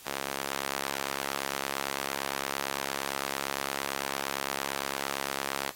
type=tone with high-pass filter; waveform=sawtooth; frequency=68.8 Hz; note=C#2; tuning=12 cents flat; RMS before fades=-35 dBFS; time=0.06-5.71 s; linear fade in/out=10 ms; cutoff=530 Hz; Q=0.55; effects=white hiss -50 dBFS RMS until 5.75 s + AAC 48 kbps